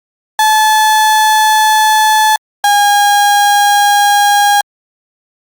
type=tone pair in turn; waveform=35% pulse; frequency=865 / 816.5 Hz; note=A5 / G#5; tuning=-30 / -30 cents; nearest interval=minor second; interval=100 cents; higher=first; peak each=-5 dBFS; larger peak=neither; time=0.39-2.36 / 2.64-4.61 s; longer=neither; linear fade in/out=2 ms; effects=Opus 48 kbps